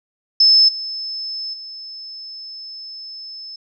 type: tone with level steps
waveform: sine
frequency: 5240 Hz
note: E8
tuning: 11 cents flat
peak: -8 / -24 / -31 dBFS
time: 0.4-3.56 s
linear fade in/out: 5 ms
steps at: 0.68 / 1.53 s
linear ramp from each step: 10 ms
effects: none